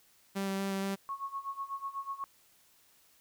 sawtooth tone with vibrato, 195 Hz, G3, 9 cents flat, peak -28 dBFS, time 0.35-0.96 s, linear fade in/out 20 ms, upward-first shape square, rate 4.2 Hz, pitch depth 8 cents each way
sine tone with tremolo, 1100 Hz, C#6, 14 cents flat, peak -33 dBFS, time 1.09-2.24 s, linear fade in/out 0 ms, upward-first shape sine, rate 8.1 Hz, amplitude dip 85%
effects white hiss -65 dBFS RMS until 3.2 s

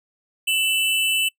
square tone pair together, 2659 / 2988 Hz, E7 / F#7, +14 / +16 cents, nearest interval major second, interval 202 cents, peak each -22 dBFS, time 0.47-1.29 s, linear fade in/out 10 ms, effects noise-tail reverb RT60 0.1 s tail -24 dB re dry

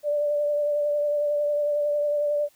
sine tone with vibrato, 587.3 Hz, D5, in tune, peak -21 dBFS, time 0.03-2.49 s, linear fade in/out 50 ms, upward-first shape triangle, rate 11 Hz, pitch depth 24 cents each way, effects white hiss -61 dBFS RMS until 2.55 s

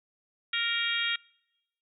harmonic tone, 466.2 Hz, A#4, in tune, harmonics 3 / 4 / 5 / 6 / 7 / 8, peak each -35 / -34 / -33 / -36 / -32 / -35 dBFS, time 0.53-1.16 s, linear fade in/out 5 ms, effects noise-tail reverb RT60 0.9 s tail -26 dB re dry

